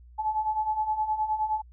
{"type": "beating tone pair", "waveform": "sine", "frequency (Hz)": [855, 864.6], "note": ["A5", "A5"], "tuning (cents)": [-50, -31], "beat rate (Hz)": 9.6, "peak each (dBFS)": [-31, -26], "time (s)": [0.18, 1.62], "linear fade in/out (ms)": 20, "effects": ["added 60 Hz sine -48 dBFS peak until 1.72 s"]}